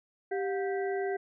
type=harmonic tone with a mistuned harmonic; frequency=392 Hz; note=G4; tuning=in tune; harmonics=1 / 2 / 4 / 5; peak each=-30 / -36 / -42 / -44 dBFS; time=0.31-1.17 s; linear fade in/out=10 ms; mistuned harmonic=2; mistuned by=-150 cents; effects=none